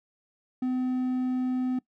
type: tone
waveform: triangle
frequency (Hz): 254.4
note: C4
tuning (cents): -48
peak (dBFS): -23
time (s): 0.62-1.79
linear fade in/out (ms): 5
effects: noise-tail reverb RT60 0.1 s tail -21 dB re dry